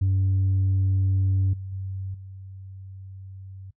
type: tone with level steps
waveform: sine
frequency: 95.7 Hz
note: G2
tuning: 41 cents flat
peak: -17 / -32 / -29 / -38 dBFS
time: 0.01-3.71 s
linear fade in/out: 10 ms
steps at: 1.53 / 1.72 / 2.14 s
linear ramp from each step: 5 ms
effects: noise-tail reverb RT60 0.1 s tail -20 dB re dry + tanh soft clip ceiling -17 dBFS